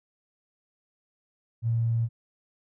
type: tone with tanh clipping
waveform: triangle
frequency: 115.4 Hz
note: A#2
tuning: 17 cents flat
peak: -22 dBFS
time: 1.62-2.09 s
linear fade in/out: 50 ms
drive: 3 dB
effects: none